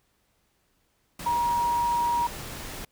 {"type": "tone in noise", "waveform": "sine", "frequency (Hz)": 950, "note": "A#5", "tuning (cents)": 33, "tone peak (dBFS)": -22, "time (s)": [1.26, 2.27], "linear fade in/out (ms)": 5, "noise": "pink", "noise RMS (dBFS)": -38, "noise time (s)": [1.19, 2.85], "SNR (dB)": 13, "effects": ["pink hiss -70 dBFS RMS until 2.91 s"]}